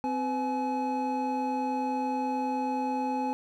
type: tone cluster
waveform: triangle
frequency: 259.2 / 504 / 847 Hz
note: C4 / B4 / G#5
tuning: -16 / +35 / +34 cents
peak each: -29 / -35 / -28 dBFS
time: 0.04-3.33 s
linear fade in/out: 0 ms
effects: none